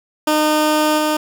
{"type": "tone with level steps", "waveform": "15% pulse", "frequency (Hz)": 305.7, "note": "D#4", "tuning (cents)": -30, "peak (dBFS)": [-7, -9], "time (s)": [0.27, 1.17], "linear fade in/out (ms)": 5, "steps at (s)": 0.97, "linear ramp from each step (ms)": 20, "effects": []}